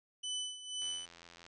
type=tone with tremolo; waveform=sawtooth; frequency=3000 Hz; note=F#7; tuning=23 cents sharp; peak=-32 dBFS; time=0.23-1.06 s; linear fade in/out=10 ms; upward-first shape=sine; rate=2 Hz; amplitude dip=75%
type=click train; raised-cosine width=0.2 ms; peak=-36 dBFS; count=56; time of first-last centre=0.82-1.465 s; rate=85.3 Hz
effects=resampled to 24000 Hz